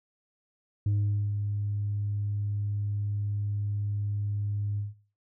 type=tone with ADSR envelope; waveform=sine; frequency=102.7 Hz; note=G#2; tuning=19 cents flat; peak=-20 dBFS; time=0.86-4.94 s; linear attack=4 ms; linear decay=450 ms; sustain=-7 dB; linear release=160 ms; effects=noise-tail reverb RT60 0.4 s tail -19 dB re dry + tanh soft clip ceiling -22 dBFS